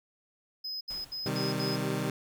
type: tone bursts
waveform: triangle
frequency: 5060 Hz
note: D#8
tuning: 28 cents sharp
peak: -33 dBFS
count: 5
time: 0.64-1.762 s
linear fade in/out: 10 ms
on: 170 ms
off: 68 ms
type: noise with exponential decay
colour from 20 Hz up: pink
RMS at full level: -47 dBFS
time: 0.9-1.87 s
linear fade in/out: 5 ms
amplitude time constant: 210 ms
type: chord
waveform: 20% pulse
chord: C minor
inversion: none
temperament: equal with one note detuned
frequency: 129.16 / 155.56 / 196 Hz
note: C3 / Eb3 / G3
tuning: -22 / 0 / 0 cents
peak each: -29 dBFS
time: 1.26-2.1 s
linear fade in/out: 2 ms
effects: none